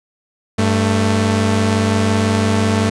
sawtooth tone pair together, 98 / 221.7 Hz, G2 / A3, 0 / +13 cents, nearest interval octave + major second, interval 1413 cents, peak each -12 dBFS, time 0.58-2.9 s, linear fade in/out 10 ms, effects resampled to 22050 Hz

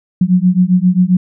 sine beating tone pair, 178.1 / 185.6 Hz, F3 / F#3, +34 / +6 cents, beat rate 7.5 Hz, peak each -11 dBFS, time 0.21-1.17 s, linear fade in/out 5 ms, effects none

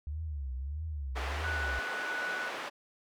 sine tone with vibrato, 71.4 Hz, D2, 48 cents flat, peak -34 dBFS, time 0.07-1.79 s, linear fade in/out 0 ms, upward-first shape triangle, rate 1.6 Hz, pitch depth 230 cents each way
white band-pass noise, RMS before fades -39 dBFS, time 1.15-2.7 s, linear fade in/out 20 ms, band 370 to 1800 Hz, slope 12 dB/octave
sine tone with tremolo, 1480 Hz, F#6, in tune, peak -33 dBFS, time 1.43-2.5 s, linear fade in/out 20 ms, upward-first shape sine, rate 1.5 Hz, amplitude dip 30%
effects none

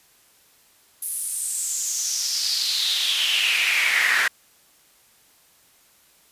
brown noise with high-pass filter sweep, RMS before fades -23 dBFS, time 1.02-4.28 s, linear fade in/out 5 ms, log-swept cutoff 11000 to 1700 Hz, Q 5.2, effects white hiss -57 dBFS RMS until 6.31 s + resampled to 32000 Hz

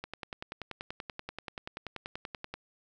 click train, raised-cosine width 0.3 ms, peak -22 dBFS, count 27, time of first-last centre 0.04-2.54 s, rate 10.4 Hz, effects none

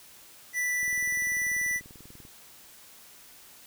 square tone, 1975.5 Hz, B6, in tune, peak -27 dBFS, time 0.53-1.81 s, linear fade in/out 50 ms
click train, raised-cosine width 3 ms, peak -37 dBFS, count 30, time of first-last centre 0.83-2.252 s, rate 20.4 Hz
effects white hiss -52 dBFS RMS until 3.66 s

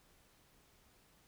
silence, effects pink hiss -68 dBFS RMS until 1.27 s

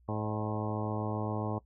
harmonic tone with a mistuned harmonic, 107.4 Hz, A2, 41 cents flat, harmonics 1 / 2 / 3 / 4 / 5 / 6 / 7 / 8 / 9 / 10, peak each -35 / -38 / -40 / -41 / -42 / -43 / -43 / -44 / -45 / -45 dBFS, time 0.08-1.59 s, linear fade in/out 10 ms, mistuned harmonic 6, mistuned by -36 cents, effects noise-tail reverb RT60 0.1 s tail -21 dB re dry + added 60 Hz sine -60 dBFS peak until 1.65 s

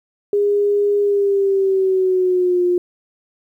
sine tone with pitch glide, 408.4 to 355.5 Hz, G#4 to F4, -29 to +31 cents, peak -13 dBFS, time 0.33-2.78 s, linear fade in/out 2 ms, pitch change -240 cents, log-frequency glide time 1.01-2.63 s, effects 9-bit

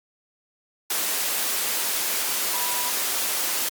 sine tone in noise, 980 Hz, B5, 14 cents flat, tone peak -32 dBFS, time 2.53-2.9 s, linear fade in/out 5 ms, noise white, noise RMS -25 dBFS, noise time 0.9-3.69 s, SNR -10 dB, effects high-pass 300 Hz 12 dB/octave + Opus 48 kbps

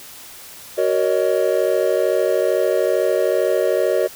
triangle chord, D# minor seventh, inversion first, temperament just, 373.4 / 466.7 / 560 / 622.3 Hz, F#4 / A#4 / C#5 / D#5, +16 / +2 / +18 / 0 cents, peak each -19 dBFS, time 0.77-4.08 s, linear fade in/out 20 ms, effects white hiss -39 dBFS RMS until 4.15 s

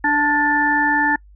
harmonic tone with a mistuned harmonic, 293.7 Hz, D4, in tune, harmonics 1 / 3 / 5 / 6, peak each -22 / -19 / -28 / -17 dBFS, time 0.04-1.16 s, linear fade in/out 5 ms, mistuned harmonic 5, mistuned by -37 cents, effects noise-tail reverb RT60 0.1 s tail -26 dB re dry + added 50 Hz sine -43 dBFS peak until 1.35 s

